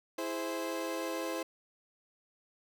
30% pulse chord, E augmented, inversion none, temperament equal with one note detuned, 329.6 / 415.3 / 521.1 Hz, E4 / G#4 / B#4, 0 / 0 / -7 cents, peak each -35 / -40 / -35 dBFS, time 0.18-1.43 s, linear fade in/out 5 ms, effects none

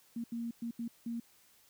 sine tone bursts at uneven times, 233.1 Hz, A#3, in tune, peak -35 dBFS, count 5, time 0.16-0.24 / 0.32-0.51 / 0.62-0.71 / 0.79-0.88 / 1.06-1.2 s, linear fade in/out 5 ms, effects white hiss -65 dBFS RMS until 1.69 s

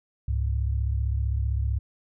sine tone pair together, 67.8 / 103.33 Hz, C#2 / G#2, -38 / -8 cents, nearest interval perfect fifth, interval 730 cents, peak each -24 / -28 dBFS, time 0.28-1.79 s, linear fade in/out 5 ms, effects none

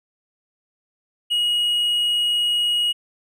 triangle tone, 2894 Hz, F#7, 39 cents flat, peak -16 dBFS, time 1.3-2.93 s, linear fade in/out 20 ms, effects none

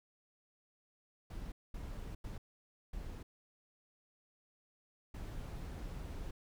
brown noise bursts at uneven times, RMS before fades -44 dBFS, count 5, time 1.3-1.52 / 1.74-2.15 / 2.24-2.38 / 2.93-3.23 / 5.14-6.31 s, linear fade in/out 5 ms, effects none

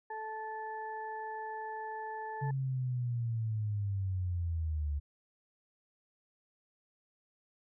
harmonic tone, 436.8 Hz, A4, 13 cents flat, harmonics 1 / 2 / 4, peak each -45 / -39 / -47 dBFS, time 0.1-2.51 s, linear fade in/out 5 ms
sine linear sweep, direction down, 138.59 to 70.9 Hz, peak -31 dBFS, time 2.41-5 s, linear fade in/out 20 ms
effects none

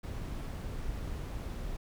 brown noise, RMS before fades -38 dBFS, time 0.03-1.77 s, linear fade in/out 10 ms, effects none

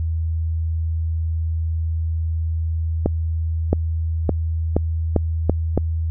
accelerating click train, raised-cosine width 2 ms, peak -3 dBFS, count 7, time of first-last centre 3.06-5.776 s, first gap 670 ms, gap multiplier 0.84, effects added 81 Hz sine -19 dBFS peak until 6.1 s

